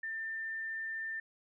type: tone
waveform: sine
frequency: 1792 Hz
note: A6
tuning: 31 cents sharp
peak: -36 dBFS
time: 0.03-1.2 s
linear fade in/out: 5 ms
effects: none